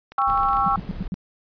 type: clicks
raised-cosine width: 0.3 ms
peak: -24 dBFS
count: 9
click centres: 0.12 / 0.186 / 0.218 / 0.3 / 0.376 / 0.433 / 0.487 / 0.532 / 0.569 s
type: chord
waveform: sine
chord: C# diminished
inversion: second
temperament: just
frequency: 798.3 / 1108.7 / 1330.5 Hz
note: G5 / C#6 / E6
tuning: +31 / 0 / +16 cents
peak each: -22 dBFS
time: 0.18-0.76 s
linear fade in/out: 2 ms
type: noise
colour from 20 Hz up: brown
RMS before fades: -34 dBFS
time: 0.27-1.08 s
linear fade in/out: 5 ms
type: tone bursts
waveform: sine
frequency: 185 Hz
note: F#3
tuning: in tune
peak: -23 dBFS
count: 5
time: 0.66-1.142 s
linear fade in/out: 0 ms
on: 22 ms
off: 93 ms
effects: resampled to 11025 Hz